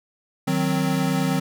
square chord, C diminished, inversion first, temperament equal, 155.56 / 185 / 261.6 Hz, Eb3 / Gb3 / C4, 0 / 0 / 0 cents, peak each -25 dBFS, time 0.47-1.4 s, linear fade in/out 10 ms, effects none

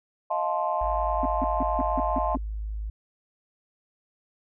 sine chord, F dominant seventh, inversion third, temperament just, 628.6 / 698.5 / 873.1 / 1047.7 Hz, Eb5 / F5 / A5 / C6, +18 / 0 / -14 / +2 cents, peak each -29 dBFS, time 0.3-2.36 s, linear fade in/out 10 ms
sine tone, 52.8 Hz, G#1, 29 cents sharp, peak -29 dBFS, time 0.81-2.9 s, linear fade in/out 5 ms
sine tone bursts, 264.6 Hz, C4, 20 cents sharp, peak -25 dBFS, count 7, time 1.23-2.372 s, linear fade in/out 2 ms, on 26 ms, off 160 ms
effects tanh soft clip ceiling -12 dBFS

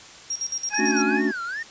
sine tone with tremolo, 5620 Hz, F8, 10 cents sharp, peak -24 dBFS, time 0.3-1.02 s, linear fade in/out 5 ms, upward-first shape square, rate 9 Hz, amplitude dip 80%
harmonic tone, 838 Hz, G#5, 15 cents sharp, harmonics 1 / 2 / 3, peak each -29 / -29 / -29 dBFS, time 0.7-1.22 s, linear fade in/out 50 ms
triangle tone with vibrato, 1585 Hz, G6, 19 cents sharp, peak -26 dBFS, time 0.73-1.63 s, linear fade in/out 5 ms, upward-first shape sine, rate 2.5 Hz, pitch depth 260 cents each way
triangle chord, D major seventh, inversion second, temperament equal, 220 / 277.2 / 293.7 / 370 Hz, A3 / C#4 / D4 / F#4, 0 / 0 / 0 / 0 cents, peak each -24 dBFS, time 0.78-1.32 s, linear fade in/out 20 ms
effects white hiss -44 dBFS RMS until 1.7 s + resampled to 16000 Hz

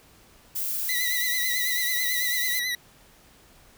violet noise, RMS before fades -29 dBFS, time 0.55-2.6 s, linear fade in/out 10 ms
25% pulse tone with vibrato, 1975 Hz, B6, in tune, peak -22 dBFS, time 0.89-2.75 s, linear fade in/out 2 ms, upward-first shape triangle, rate 9.1 Hz, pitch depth 63 cents each way
effects pink hiss -55 dBFS RMS until 3.77 s

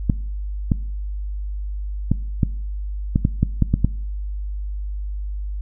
clicks, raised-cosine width 5 ms, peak -3 dBFS, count 10, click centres 0.098 / 0.718 / 2.116 / 2.432 / 3.159 / 3.251 / 3.43 / 3.623 / 3.74 / 3.846 s, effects noise-tail reverb RT60 0.6 s tail -21 dB re dry + added 50 Hz sine -24 dBFS peak until 5.61 s

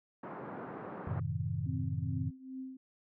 pink band-pass noise, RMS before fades -44 dBFS, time 0.23-1.2 s, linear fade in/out 5 ms, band 150 to 1400 Hz, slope 24 dB/octave
sine chord, F# diminished seventh, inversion none, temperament equal with one note detuned, 92.5 / 110 / 130.81 / 158.01 Hz, F#2 / A2 / C3 / Eb3, 0 / 0 / 0 / +27 cents, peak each -38 dBFS, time 1.07-2.31 s, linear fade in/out 5 ms
sine tone with tremolo, 261.6 Hz, C4, in tune, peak -38 dBFS, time 1.66-2.77 s, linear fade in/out 5 ms, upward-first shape triangle, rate 2.4 Hz, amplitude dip 85%
effects none

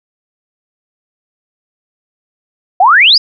sine exponential sweep, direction up, 690 to 5240 Hz, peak -3 dBFS, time 2.8-3.18 s, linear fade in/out 5 ms, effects none

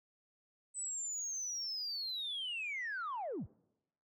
sine linear sweep, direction down, 8100 to 41.28 Hz, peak -36 dBFS, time 0.74-3.47 s, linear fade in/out 50 ms, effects noise-tail reverb RT60 0.9 s tail -25 dB re dry + tanh soft clip ceiling -34 dBFS

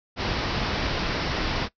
pink low-pass noise, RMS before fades -27 dBFS, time 0.16-1.69 s, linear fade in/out 50 ms, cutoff 5500 Hz, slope 96 dB/octave, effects noise-tail reverb RT60 0.1 s tail -19 dB re dry

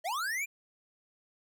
square linear sweep, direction up, 596 to 2439 Hz, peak -32 dBFS, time 0.04-0.46 s, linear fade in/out 20 ms, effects none

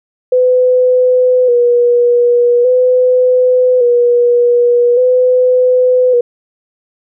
sine tone with vibrato, 493 Hz, B4, 3 cents flat, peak -6 dBFS, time 0.32-6.21 s, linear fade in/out 5 ms, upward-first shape square, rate 0.43 Hz, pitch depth 38 cents each way, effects none

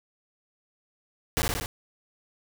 pink noise with echo, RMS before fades -25 dBFS, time 1.37-1.42 s, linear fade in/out 0 ms, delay 60 ms, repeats 4, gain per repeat -2 dB, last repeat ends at 1.66 s, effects none

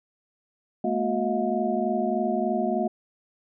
sine tone cluster, 213.7 / 237 / 364.1 / 639 / 711 Hz, G#3 / A#3 / F#4 / D#5 / F5, +50 / +29 / -28 / +46 / +31 cents, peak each -29 dBFS, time 0.84-2.88 s, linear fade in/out 5 ms, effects none

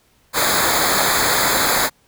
pink noise with comb filter, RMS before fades -17 dBFS, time 0.33-1.9 s, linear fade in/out 50 ms, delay 0.35 ms, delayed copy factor -0.9, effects pink hiss -58 dBFS RMS until 2.07 s

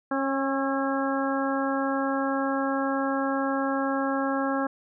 harmonic tone with a mistuned harmonic, 272.2 Hz, C#4, 31 cents flat, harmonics 1 / 2 / 3 / 4 / 5 / 6, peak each -27 / -30 / -32 / -33 / -34 / -35 dBFS, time 0.11-4.67 s, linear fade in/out 5 ms, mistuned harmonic 5, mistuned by -24 cents, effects none

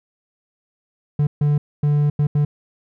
triangle tone bursts at uneven times, 146.83 Hz, D3, in tune, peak -12 dBFS, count 5, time 1.19-1.27 / 1.41-1.58 / 1.83-2.1 / 2.19-2.27 / 2.35-2.45 s, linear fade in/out 5 ms, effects none

